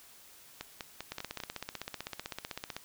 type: two click trains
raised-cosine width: 0.2 ms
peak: -21 / -20 dBFS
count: 5 / 27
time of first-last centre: 0.61-1.402 / 1.12-2.766 s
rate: 5.05 / 15.8 Hz
effects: white hiss -56 dBFS RMS until 2.84 s